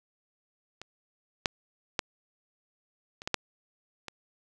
clicks, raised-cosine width 0.2 ms, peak -24 / -7 / -9 / -25 / -14 / -7 / -21 dBFS, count 7, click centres 0.816 / 1.458 / 1.992 / 3.219 / 3.275 / 3.343 / 4.083 s, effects none

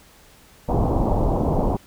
pink low-pass noise, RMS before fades -20 dBFS, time 0.68-1.77 s, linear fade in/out 10 ms, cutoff 980 Hz, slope 48 dB/octave, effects pink hiss -51 dBFS RMS until 1.86 s

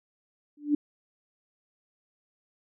sine tone with exponential growth, 293.7 Hz, D4, in tune, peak -17 dBFS, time 0.57-0.75 s, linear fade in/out 5 ms, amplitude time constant 39 ms, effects none

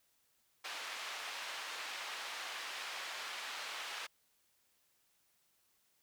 white band-pass noise, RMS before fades -44 dBFS, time 0.64-4.07 s, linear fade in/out 10 ms, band 770 to 3300 Hz, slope 12 dB/octave, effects white hiss -75 dBFS RMS until 6.02 s

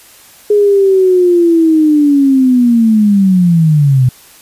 sine linear sweep, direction down, 418.5 to 123.47 Hz, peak -5 dBFS, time 0.5-4.09 s, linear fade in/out 5 ms, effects white hiss -40 dBFS RMS until 4.41 s + resampled to 32000 Hz

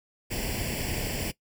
pink noise with comb filter, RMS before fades -31 dBFS, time 0.3-1.32 s, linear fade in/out 20 ms, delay 0.39 ms, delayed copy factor +0.8, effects noise-tail reverb RT60 0.1 s tail -19 dB re dry

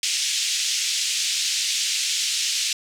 white band-pass noise, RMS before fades -24 dBFS, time 0.03-2.73 s, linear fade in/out 2 ms, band 2500 to 7100 Hz, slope 24 dB/octave, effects none

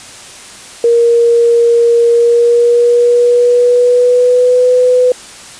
sine tone with pitch glide, 469.6 to 500.4 Hz, A#4 to B4, +13 to +23 cents, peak -5 dBFS, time 0.84-5.12 s, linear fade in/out 2 ms, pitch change +110 cents, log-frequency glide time 2.08-4.72 s, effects white hiss -32 dBFS RMS until 5.59 s + resampled to 22050 Hz

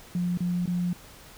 sine tone with dropouts, 176.9 Hz, F3, 23 cents sharp, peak -24 dBFS, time 0.15-0.93 s, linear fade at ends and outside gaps 2 ms, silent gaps 0.374-0.405 / 0.658-0.676 s, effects pink hiss -49 dBFS RMS until 1.37 s

